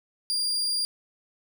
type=tone; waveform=35% pulse; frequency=4791 Hz; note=D8; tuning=34 cents sharp; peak=-23 dBFS; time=0.3-0.85 s; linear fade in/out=0 ms; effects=none